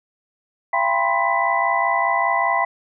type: tone cluster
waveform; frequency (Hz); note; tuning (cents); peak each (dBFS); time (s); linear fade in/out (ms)
sine; 680 / 789 / 982 / 1047 / 1993; F5 / G5 / B5 / C6 / B6; -46 / +11 / -10 / +1 / +15; -23; 0.73-2.65; 5
effects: none